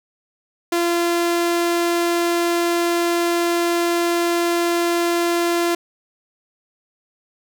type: tone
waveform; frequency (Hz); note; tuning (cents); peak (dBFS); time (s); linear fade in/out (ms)
sawtooth; 343.2; F4; -30; -13; 0.72-5.75; 5
effects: none